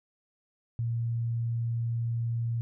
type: tone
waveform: sine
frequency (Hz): 116.54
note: A#2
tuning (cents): 0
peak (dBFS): -27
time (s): 0.79-2.61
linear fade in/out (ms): 0
effects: none